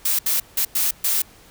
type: noise bursts at uneven times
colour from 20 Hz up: blue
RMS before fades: -20 dBFS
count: 5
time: 0.05-0.19 / 0.26-0.4 / 0.57-0.65 / 0.75-0.91 / 1.04-1.22 s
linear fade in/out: 5 ms
effects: pink hiss -49 dBFS RMS until 1.5 s